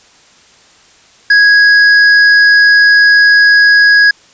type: tone with hard clipping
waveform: sine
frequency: 1659 Hz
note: G#6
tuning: 2 cents flat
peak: -5 dBFS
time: 1.3-4.11 s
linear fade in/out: 5 ms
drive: 10 dB
effects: white hiss -44 dBFS RMS until 4.33 s + resampled to 16000 Hz